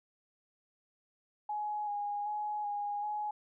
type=tone with vibrato; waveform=sine; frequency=830.6 Hz; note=G#5; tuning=in tune; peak=-33 dBFS; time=1.49-3.31 s; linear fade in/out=5 ms; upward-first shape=square; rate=1.3 Hz; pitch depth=19 cents each way; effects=none